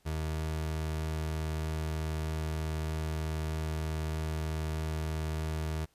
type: tone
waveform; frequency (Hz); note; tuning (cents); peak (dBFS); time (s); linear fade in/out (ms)
30% pulse; 78.4; D#2; +14; -29; 0.05-5.86; 20
effects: pink hiss -69 dBFS RMS until 5.94 s + resampled to 32000 Hz